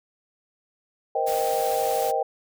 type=chord; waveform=sine; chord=C minor seventh; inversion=third; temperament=just; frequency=470.9 / 523.3 / 627.9 / 784.9 Hz; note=Bb4 / C5 / Eb5 / G5; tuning=+18 / 0 / +16 / +2 cents; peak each=-28 / -28 / -28 / -25 dBFS; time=1.15-2.23 s; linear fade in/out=5 ms
type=noise; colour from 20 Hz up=white; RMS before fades=-35 dBFS; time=1.26-2.12 s; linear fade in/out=20 ms
effects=none